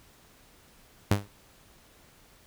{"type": "tone with exponential decay", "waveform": "sawtooth", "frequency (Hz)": 101.2, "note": "G#2", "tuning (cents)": -44, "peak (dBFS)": -13, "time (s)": [1.11, 1.28], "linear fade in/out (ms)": 5, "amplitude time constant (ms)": 36, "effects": ["pink hiss -58 dBFS RMS until 2.46 s"]}